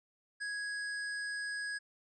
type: tone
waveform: square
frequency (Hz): 1661.2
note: G#6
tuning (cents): 0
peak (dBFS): -37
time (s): 0.4-1.79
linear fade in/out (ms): 20
effects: resampled to 22050 Hz